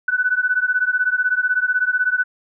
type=beating tone pair; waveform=sine; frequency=1486 / 1502 Hz; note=F#6 / F#6; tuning=+7 / +26 cents; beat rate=16 Hz; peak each=-19 dBFS; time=0.08-2.24 s; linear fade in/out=5 ms; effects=none